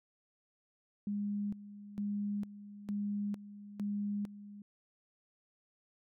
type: tone with tremolo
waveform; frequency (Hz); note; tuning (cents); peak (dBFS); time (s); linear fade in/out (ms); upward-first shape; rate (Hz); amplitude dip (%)
sine; 204.5; G#3; -26; -33; 1.07-4.62; 2; square; 1.1; 80
effects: none

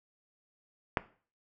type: click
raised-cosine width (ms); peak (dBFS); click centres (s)
0.5; -10; 0.972
effects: noise-tail reverb RT60 0.4 s tail -17 dB re dry

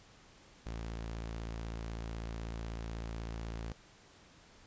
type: tone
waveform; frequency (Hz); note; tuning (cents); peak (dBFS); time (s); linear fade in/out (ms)
sawtooth; 56.1; A1; +34; -35; 0.66-3.72; 0
effects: pink hiss -60 dBFS RMS until 4.66 s + resampled to 16000 Hz

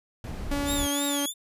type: noise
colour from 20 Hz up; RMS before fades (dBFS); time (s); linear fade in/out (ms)
brown; -33; 0.24-0.87; 2
type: tone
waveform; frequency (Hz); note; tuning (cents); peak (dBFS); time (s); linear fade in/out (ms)
sawtooth; 284.6; C#4; +46; -23; 0.51-1.26; 5
type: tone with vibrato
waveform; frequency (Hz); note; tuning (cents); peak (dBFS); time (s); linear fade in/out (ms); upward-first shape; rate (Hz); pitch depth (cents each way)
15% pulse; 3455; A7; -32; -22; 0.65-1.34; 50; triangle; 3.1; 160
effects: resampled to 32000 Hz

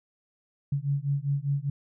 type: beating tone pair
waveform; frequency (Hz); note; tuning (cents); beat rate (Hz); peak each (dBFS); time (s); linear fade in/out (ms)
sine; 138.59 / 143.59; C#3 / D3; 0 / -39; 5; -28; 0.72-1.7; 5
effects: none

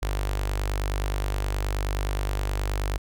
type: tone with notch filter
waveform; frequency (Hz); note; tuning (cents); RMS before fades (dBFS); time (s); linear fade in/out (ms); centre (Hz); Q
sawtooth; 49.51; G1; +18; -27; 0.02-2.98; 10; 190; 0.61
effects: none

